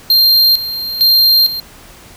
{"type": "tone with tremolo", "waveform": "square", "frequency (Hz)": 4186, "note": "C8", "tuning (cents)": 0, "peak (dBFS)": -7, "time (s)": [0.1, 1.6], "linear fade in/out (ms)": 2, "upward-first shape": "square", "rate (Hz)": 1.1, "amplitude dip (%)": 75, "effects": ["pink hiss -39 dBFS RMS until 2.16 s"]}